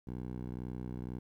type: tone with band-pass filter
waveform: 10% pulse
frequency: 62 Hz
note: B1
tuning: 7 cents sharp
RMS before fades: -41 dBFS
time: 0.07-1.19 s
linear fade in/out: 5 ms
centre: 150 Hz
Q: 0.52
effects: 12-bit